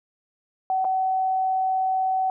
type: tone with dropouts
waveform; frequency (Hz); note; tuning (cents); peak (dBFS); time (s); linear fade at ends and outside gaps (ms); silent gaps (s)
sine; 756; F#5; +37; -20; 0.7-2.3; 1; 0.845-0.85
effects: none